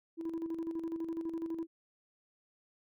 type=tone with tremolo; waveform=sine; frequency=329.1 Hz; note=E4; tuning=3 cents flat; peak=-31 dBFS; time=0.17-1.67 s; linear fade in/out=50 ms; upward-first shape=square; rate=12 Hz; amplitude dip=60%; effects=tanh soft clip ceiling -32 dBFS